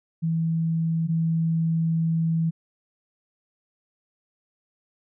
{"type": "tone pair in turn", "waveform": "sine", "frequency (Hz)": [163.5, 163.5], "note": ["E3", "E3"], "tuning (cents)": [-14, -14], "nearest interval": "unison", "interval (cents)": 0, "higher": "neither", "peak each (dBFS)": [-21, -20], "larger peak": "second", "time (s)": [[0.22, 1.08], [1.08, 2.51]], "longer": "second", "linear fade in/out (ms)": 20, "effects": []}